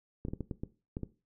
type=clicks; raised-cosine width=3 ms; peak=-23 dBFS; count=8; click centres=0.251 / 0.284 / 0.335 / 0.407 / 0.512 / 0.635 / 0.969 / 1.033 s; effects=noise-tail reverb RT60 0.3 s tail -17 dB re dry